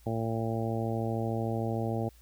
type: harmonic tone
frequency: 113.4 Hz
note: A#2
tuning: 47 cents flat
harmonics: 1 / 2 / 3 / 4 / 5 / 6 / 7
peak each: -32 / -35 / -37 / -38 / -39 / -40 / -40 dBFS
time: 0.06-2.09 s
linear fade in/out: 5 ms
effects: added 58 Hz sine -55 dBFS peak until 2.21 s + white hiss -63 dBFS RMS until 2.21 s